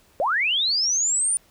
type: linear sweep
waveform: sine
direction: up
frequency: 499.9 to 9397 Hz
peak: -19 dBFS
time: 0.2-1.37 s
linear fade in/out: 0 ms
effects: pink hiss -58 dBFS RMS until 1.5 s